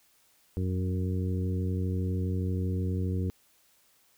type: harmonic tone with a mistuned harmonic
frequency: 92.5 Hz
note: F#2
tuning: in tune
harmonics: 1 / 2 / 3 / 4 / 5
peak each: -28 / -34 / -38 / -40 / -42 dBFS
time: 0.57-3.3 s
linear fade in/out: 0 ms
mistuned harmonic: 1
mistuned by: -30 cents
effects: white hiss -65 dBFS RMS until 4.17 s